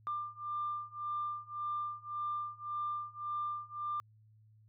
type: beating tone pair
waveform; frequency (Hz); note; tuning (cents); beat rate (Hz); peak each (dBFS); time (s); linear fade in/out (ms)
sine; 1191 / 1192.8; D6 / D6; +24 / +27; 1.8; -39 / -38; 0.07-4; 0
effects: tanh soft clip ceiling -28 dBFS + added 108 Hz sine -60 dBFS peak until 4.68 s